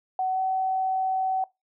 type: tone with pitch glide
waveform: sine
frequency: 750 to 757.4 Hz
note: F#5 to F#5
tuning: +23 to +40 cents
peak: -23 dBFS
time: 0.19-1.44 s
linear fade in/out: 2 ms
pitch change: +17 cents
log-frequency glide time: 0.31-0.4 s
effects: noise-tail reverb RT60 0.2 s tail -22 dB re dry